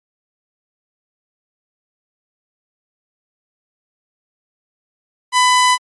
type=tone; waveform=sawtooth; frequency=1000 Hz; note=B5; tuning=21 cents sharp; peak=-6 dBFS; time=5.32-5.78 s; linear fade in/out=50 ms; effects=MP3 48 kbps